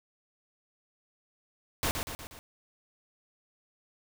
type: noise with echo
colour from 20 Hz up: pink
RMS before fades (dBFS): -29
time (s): 1.83-1.91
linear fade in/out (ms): 0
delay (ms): 120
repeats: 4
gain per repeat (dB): -5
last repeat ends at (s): 2.39
effects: none